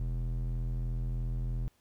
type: tone with band-pass filter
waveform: square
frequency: 41.54 Hz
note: E1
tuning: 14 cents sharp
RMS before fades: -33 dBFS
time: 0-1.68 s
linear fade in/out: 0 ms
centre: 85 Hz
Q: 5
effects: pink hiss -70 dBFS RMS until 1.8 s